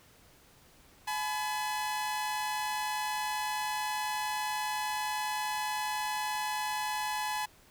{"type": "tone pair together", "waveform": "sawtooth", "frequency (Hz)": [850, 1000], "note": ["G#5", "B5"], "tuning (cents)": [40, 21], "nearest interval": "minor third", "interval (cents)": 281, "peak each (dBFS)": [-29, -33], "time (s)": [1.07, 7.46], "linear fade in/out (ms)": 10, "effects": ["pink hiss -60 dBFS RMS until 7.7 s"]}